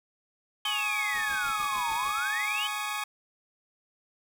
20% pulse chord, Ab suspended fourth, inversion none, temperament equal with one note detuned, 838.8 / 1108.7 / 1244.5 Hz, Ab5 / Db6 / Eb6, +17 / 0 / 0 cents, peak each -30 / -30 / -31 dBFS, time 0.65-3.04 s, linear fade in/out 5 ms
sine exponential two-way sweep, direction down then up, 3136 to 880 to 3136 Hz, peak -29 dBFS, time 0.65-2.67 s, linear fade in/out 2 ms, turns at 1.93 s
pink noise with tremolo, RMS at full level -47 dBFS, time 1.14-2.2 s, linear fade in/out 5 ms, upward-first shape sine, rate 6.7 Hz, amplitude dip 90%
effects none

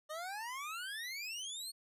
25% pulse exponential sweep, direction up, 598 to 4404 Hz, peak -37 dBFS, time 0.09-1.72 s, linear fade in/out 20 ms, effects resampled to 32000 Hz

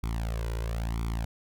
sawtooth tone with flanger, 56.5 Hz, A1, 47 cents sharp, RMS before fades -31 dBFS, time 0.03-1.25 s, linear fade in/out 5 ms, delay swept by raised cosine 0.87 to 2.07 ms, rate 1 Hz, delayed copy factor +0.95, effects none

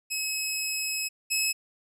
15% pulse tone pair in turn, 2567 / 2579 Hz, E7 / E7, -47 / -39 cents, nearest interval unison, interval 8 cents, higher second, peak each -21 / -17 dBFS, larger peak second, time 0.1-1.09 / 1.3-1.53 s, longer first, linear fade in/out 20 ms, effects none

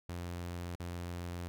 sawtooth tone with dropouts, 87.31 Hz, F2, in tune, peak -35 dBFS, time 0.09-1.48 s, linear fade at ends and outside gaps 0 ms, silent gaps 0.753-0.799 s, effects none

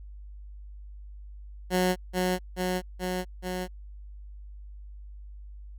15% pulse tone with echo, 182.7 Hz, F#3, 22 cents flat, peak -16 dBFS, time 1.7-1.96 s, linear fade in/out 50 ms, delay 430 ms, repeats 4, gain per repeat -2 dB, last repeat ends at 3.68 s, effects added 50 Hz sine -41 dBFS peak until 5.78 s

